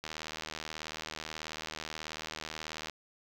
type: click train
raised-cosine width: 0.2 ms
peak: -21 dBFS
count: 225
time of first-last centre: 0.04-2.897 s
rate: 78.4 Hz
effects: 8-bit